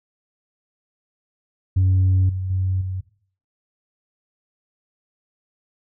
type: tone with level steps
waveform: sine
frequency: 93.6 Hz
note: F#2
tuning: 20 cents sharp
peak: -12 / -23 / -18 / -24 dBFS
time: 1.76-3.01 s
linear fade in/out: 10 ms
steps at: 2.29 / 2.5 / 2.81 s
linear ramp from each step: 5 ms
effects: noise-tail reverb RT60 0.5 s tail -17 dB re dry + tanh soft clip ceiling -12 dBFS